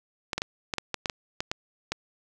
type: clicks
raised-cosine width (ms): 0.2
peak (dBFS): -11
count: 11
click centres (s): 0.332 / 0.38 / 0.419 / 0.738 / 0.783 / 0.943 / 1.058 / 1.098 / 1.405 / 1.515 / 1.92
effects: none